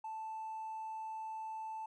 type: tone with hard clipping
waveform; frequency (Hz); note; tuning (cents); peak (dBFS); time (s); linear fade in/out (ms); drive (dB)
triangle; 880; A5; 0; -40; 0.04-1.86; 5; 2
effects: none